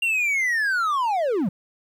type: linear sweep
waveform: triangle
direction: down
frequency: 2794 to 158.3 Hz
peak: -18 dBFS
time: 0.02-1.49 s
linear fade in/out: 5 ms
effects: 10-bit